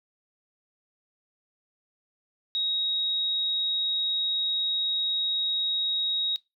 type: tone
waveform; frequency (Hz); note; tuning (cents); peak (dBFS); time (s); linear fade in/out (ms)
sine; 3786; A#7; +26; -25; 2.55-6.36; 0
effects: noise-tail reverb RT60 0.2 s tail -19 dB re dry